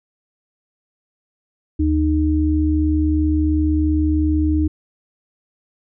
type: tone pair together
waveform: sine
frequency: 76.9 / 307.6 Hz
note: D#2 / D#4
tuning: -20 / -20 cents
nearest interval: 2 octaves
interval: 2400 cents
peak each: -17 dBFS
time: 1.79-4.68 s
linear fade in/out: 10 ms
effects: none